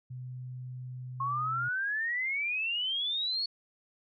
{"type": "tone", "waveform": "sine", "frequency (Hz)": 126.5, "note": "B2", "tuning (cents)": 42, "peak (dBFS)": -38, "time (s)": [0.1, 1.69], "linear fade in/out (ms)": 10}
{"type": "exponential sweep", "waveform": "sine", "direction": "up", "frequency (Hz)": [1076, 4435], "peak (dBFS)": -29, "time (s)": [1.2, 3.46], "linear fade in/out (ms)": 5}
{"effects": []}